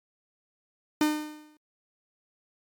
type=tone with exponential decay; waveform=45% pulse; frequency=303.4 Hz; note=D#4; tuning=44 cents flat; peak=-19 dBFS; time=1.01-1.57 s; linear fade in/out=2 ms; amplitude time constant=120 ms; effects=MP3 96 kbps